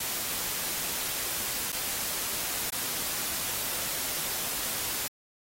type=noise with dropouts; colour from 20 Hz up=white; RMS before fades=-32 dBFS; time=0-5.08 s; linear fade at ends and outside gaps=5 ms; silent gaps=1.721-1.726 / 2.704-2.722 s; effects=AAC 48 kbps